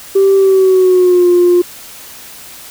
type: tone with pitch glide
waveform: sine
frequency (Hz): 390 to 353.5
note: G4 to F4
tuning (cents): -9 to +21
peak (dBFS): -4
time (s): 0.15-1.62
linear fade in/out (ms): 10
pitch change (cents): -170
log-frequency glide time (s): 0.36-1.28
effects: tanh soft clip ceiling -2 dBFS + white hiss -33 dBFS RMS until 2.7 s